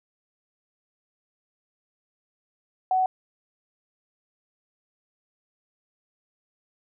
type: tone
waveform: sine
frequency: 748 Hz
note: F#5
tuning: 19 cents sharp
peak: -19 dBFS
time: 2.91-3.06 s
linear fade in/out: 2 ms
effects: none